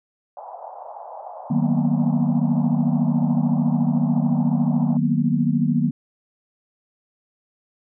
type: band-pass noise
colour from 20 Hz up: white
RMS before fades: -37 dBFS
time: 0.37-4.97 s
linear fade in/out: 2 ms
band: 600 to 900 Hz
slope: 48 dB/octave
type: chord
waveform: sine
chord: B major seventh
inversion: first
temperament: equal with one note detuned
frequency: 153.51 / 185 / 233.1 / 246.9 Hz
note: D#3 / F#3 / A#3 / B3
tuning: -23 / 0 / 0 / 0 cents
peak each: -22 / -24 / -21 / -23 dBFS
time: 1.5-5.91 s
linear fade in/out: 10 ms
effects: none